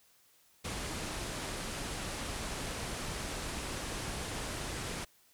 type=low-pass noise; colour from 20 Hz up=pink; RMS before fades=-39 dBFS; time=0.64-5.05 s; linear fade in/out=10 ms; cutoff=11000 Hz; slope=48 dB/octave; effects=white hiss -66 dBFS RMS until 5.33 s